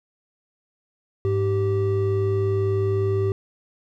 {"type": "tone pair together", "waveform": "triangle", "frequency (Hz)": [102.65, 388.4], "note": ["G#2", "G4"], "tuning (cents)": [-20, -16], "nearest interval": "octave + major seventh", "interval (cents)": 2304, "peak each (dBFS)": -20, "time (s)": [1.25, 3.32], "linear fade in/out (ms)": 0, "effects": []}